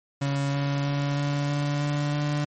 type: tone with pitch steps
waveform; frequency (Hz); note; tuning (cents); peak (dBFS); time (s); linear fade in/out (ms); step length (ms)
35% pulse; 140 / 141.14 / 142.28 / 143.44 / 144.6 / 145.78 / 146.96; C#3 / C#3 / C#3 / D3 / D3 / D3 / D3; +18 / +32 / +45 / -40 / -27 / -12 / +2; -22; 0.21-2.45; 10; 320
effects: MP3 32 kbps